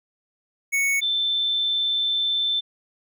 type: tone pair in turn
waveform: square / sine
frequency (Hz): 2217 / 3541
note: C#7 / A7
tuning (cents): 0 / +10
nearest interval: minor sixth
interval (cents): 810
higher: second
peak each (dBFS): -20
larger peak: neither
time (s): 0.72-1.01 / 1.01-2.61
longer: second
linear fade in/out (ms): 20
effects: none

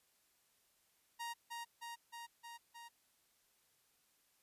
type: tone with echo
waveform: sawtooth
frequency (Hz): 937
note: A#5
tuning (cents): +9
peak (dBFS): -38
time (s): 1.19-1.34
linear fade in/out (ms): 20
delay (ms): 310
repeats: 5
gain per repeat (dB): -2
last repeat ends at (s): 2.89
effects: white hiss -75 dBFS RMS until 4.42 s + resampled to 32000 Hz

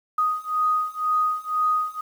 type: beating tone pair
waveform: sine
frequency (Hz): 1244.5 / 1246.5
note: D#6 / D#6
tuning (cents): 0 / +3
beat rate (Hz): 2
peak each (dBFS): -24 / -23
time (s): 0.18-2.01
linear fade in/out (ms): 5
effects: 8-bit

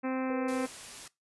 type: harmonic tone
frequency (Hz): 260.4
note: C4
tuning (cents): -8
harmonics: 1 / 2 / 3 / 4 / 5 / 6 / 7 / 8 / 9 / 10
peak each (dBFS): -31 / -37 / -41 / -43 / -45 / -47 / -48 / -49 / -50 / -51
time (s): 0.03-0.67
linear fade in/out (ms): 20
type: tone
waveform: sine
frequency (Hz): 493.2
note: B4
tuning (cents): -2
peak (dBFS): -36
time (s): 0.3-0.66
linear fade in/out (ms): 0
type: noise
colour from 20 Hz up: white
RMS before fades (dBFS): -45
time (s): 0.48-1.08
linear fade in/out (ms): 5
effects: noise-tail reverb RT60 0.2 s tail -20 dB re dry + resampled to 24000 Hz

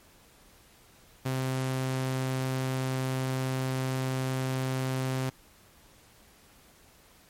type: tone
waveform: sawtooth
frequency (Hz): 130.81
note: C3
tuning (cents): 0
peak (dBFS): -24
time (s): 1.25-5.3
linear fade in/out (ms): 10
effects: pink hiss -58 dBFS RMS until 7.29 s + MP3 64 kbps

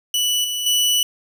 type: tone with level steps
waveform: sawtooth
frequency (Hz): 2960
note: F#7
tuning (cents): 0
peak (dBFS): -14 / -19 / -12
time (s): 0.14-1.03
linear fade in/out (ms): 2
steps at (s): 0.44 / 0.66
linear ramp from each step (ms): 5
effects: none

